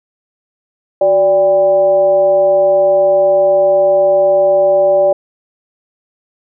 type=tone with frequency modulation; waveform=sine; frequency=582 Hz; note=D5; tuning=16 cents flat; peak=-7 dBFS; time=1.01-5.13 s; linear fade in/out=5 ms; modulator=212 Hz; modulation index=0.5; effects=none